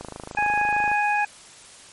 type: click train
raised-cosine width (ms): 1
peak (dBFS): -20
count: 25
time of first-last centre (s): 0.01-0.916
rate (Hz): 26.5
type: harmonic tone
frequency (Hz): 830.6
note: G#5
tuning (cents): 0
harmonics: 1 / 2 / 3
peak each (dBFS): -21 / -25 / -26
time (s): 0.37-1.25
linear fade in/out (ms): 5
effects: white hiss -46 dBFS RMS until 1.92 s + MP3 48 kbps